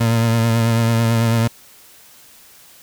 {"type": "tone with vibrato", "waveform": "30% pulse", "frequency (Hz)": 114.9, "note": "A#2", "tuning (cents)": -25, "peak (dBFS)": -11, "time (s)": [0, 1.48], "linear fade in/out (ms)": 10, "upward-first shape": "triangle", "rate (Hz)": 9.1, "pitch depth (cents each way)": 38, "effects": ["white hiss -46 dBFS RMS until 2.82 s"]}